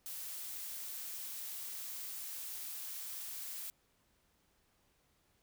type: noise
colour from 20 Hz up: blue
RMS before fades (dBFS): -44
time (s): 0.06-3.7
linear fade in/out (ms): 0
effects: pink hiss -74 dBFS RMS until 5.42 s